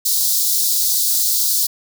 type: high-pass noise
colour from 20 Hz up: white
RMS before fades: -17 dBFS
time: 0.05-1.67 s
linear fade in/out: 10 ms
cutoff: 3900 Hz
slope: 48 dB/octave
effects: none